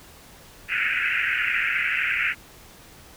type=band-pass noise; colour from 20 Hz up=white; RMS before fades=-24 dBFS; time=0.68-2.35 s; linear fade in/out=50 ms; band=1400 to 2700 Hz; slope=96 dB/octave; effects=pink hiss -48 dBFS RMS until 3.16 s